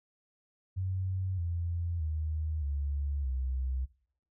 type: tone with pitch steps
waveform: sine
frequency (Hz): 93.7 / 85.43 / 77.89 / 71.01 / 64.74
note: F#2 / F2 / D#2 / C#2 / C2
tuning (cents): +22 / -38 / +2 / +42 / -18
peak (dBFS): -30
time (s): 0.76-3.86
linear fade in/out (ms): 20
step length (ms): 620
effects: noise-tail reverb RT60 0.6 s tail -20 dB re dry